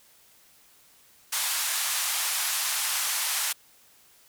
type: band-pass noise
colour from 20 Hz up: white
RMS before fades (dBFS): -28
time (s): 1.32-3.53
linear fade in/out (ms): 10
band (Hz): 800 to 13000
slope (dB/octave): 24
effects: white hiss -58 dBFS RMS until 4.28 s